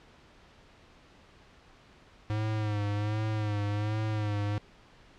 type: tone with vibrato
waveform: square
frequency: 105.6 Hz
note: G#2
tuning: 29 cents sharp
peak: -29 dBFS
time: 2.3-4.58 s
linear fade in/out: 0 ms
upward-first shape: sine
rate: 1.3 Hz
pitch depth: 51 cents each way
effects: pink hiss -57 dBFS RMS until 5.18 s + low-pass 4000 Hz 12 dB/octave